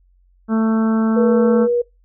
harmonic tone, 222 Hz, A3, 16 cents sharp, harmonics 1 / 2 / 3 / 4 / 5 / 6 / 7, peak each -14 / -25 / -30 / -32 / -32 / -30 / -37 dBFS, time 0.48-1.68 s, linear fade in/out 50 ms
sine tone, 480.7 Hz, B4, 47 cents flat, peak -14 dBFS, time 1.16-1.82 s, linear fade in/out 10 ms
effects noise-tail reverb RT60 0.2 s tail -23 dB re dry + added 45 Hz sine -52 dBFS peak until 2.04 s

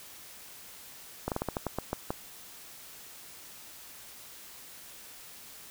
slowing click train, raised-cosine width 1 ms, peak -16 dBFS, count 10, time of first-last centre 1.28-2.105 s, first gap 38 ms, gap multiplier 1.21, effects white hiss -49 dBFS RMS until 5.7 s

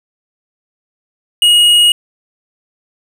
triangle tone with hard clipping, 2884 Hz, F#7, 45 cents flat, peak -7 dBFS, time 1.42-1.92 s, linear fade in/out 2 ms, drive 11 dB, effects none

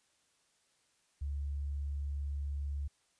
sine tone, 71.1 Hz, C#2, 45 cents sharp, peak -34 dBFS, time 1.21-2.88 s, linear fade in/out 10 ms, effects white hiss -73 dBFS RMS until 3.19 s + resampled to 22050 Hz

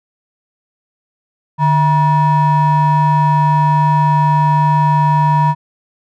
triangle ring-modulated tone, 402.8 Hz, G4, 47 cents sharp, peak -4 dBFS, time 1.58-5.55 s, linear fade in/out 50 ms, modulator 553 Hz, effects none

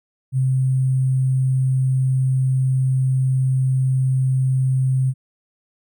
sine tone with sample-and-hold, 130.81 Hz, C3, in tune, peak -15 dBFS, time 0.32-5.14 s, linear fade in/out 50 ms, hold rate 8820 Hz, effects none

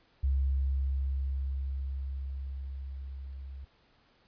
sine tone with level ramp, 67.5 Hz, C#2, 45 cents flat, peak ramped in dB -24 to -40 dBFS, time 0.23-3.65 s, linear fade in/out 10 ms, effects pink hiss -66 dBFS RMS until 4.27 s + resampled to 11025 Hz

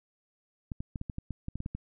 clicks, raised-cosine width 5 ms, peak -23 dBFS, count 12, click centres 0.718 / 0.805 / 0.958 / 1.014 / 1.098 / 1.184 / 1.307 / 1.484 / 1.556 / 1.604 / 1.661 / 1.75 s, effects none

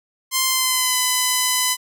5% pulse tone with pitch glide, 1046.5 to 1007.4 Hz, C6 to B5, 0 to +34 cents, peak -5 dBFS, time 0.31-1.77 s, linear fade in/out 50 ms, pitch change -66 cents, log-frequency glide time 0.45-0.97 s, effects none

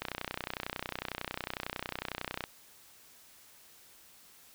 click train, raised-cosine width 0.3 ms, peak -18 dBFS, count 76, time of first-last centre 0.02-2.439 s, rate 31 Hz, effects white hiss -58 dBFS RMS until 4.54 s

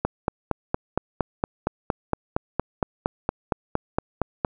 click train, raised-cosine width 1 ms, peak -7 dBFS, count 20, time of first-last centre 0.05-4.448 s, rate 4.32 Hz, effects none

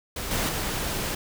pink noise with level steps, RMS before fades -32 / -26 / -29 dBFS, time 0.16-1.15 s, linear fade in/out 5 ms, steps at 0.31 / 0.49 s, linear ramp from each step 2 ms, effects none

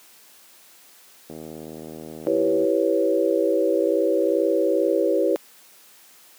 click train, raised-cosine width 2 ms, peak -22 dBFS, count 107, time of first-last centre 1.3-2.645 s, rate 78.8 Hz
sine chord, C# half-diminished seventh, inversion first, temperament equal, 329.6 / 392 / 493.9 / 554.4 Hz, E4 / G4 / B4 / C#5, 0 / 0 / 0 / 0 cents, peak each -23 dBFS, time 2.27-5.36 s, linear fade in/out 0 ms
effects white hiss -51 dBFS RMS until 6.38 s + high-pass 200 Hz 12 dB/octave

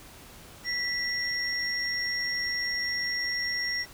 sine tone pair together, 1966 / 5561 Hz, B6 / F8, -8 / -8 cents, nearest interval octave + tritone, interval 1800 cents, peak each -29 / -30 dBFS, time 0.64-3.86 s, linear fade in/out 50 ms, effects tanh soft clip ceiling -19 dBFS + pink hiss -49 dBFS RMS until 3.93 s

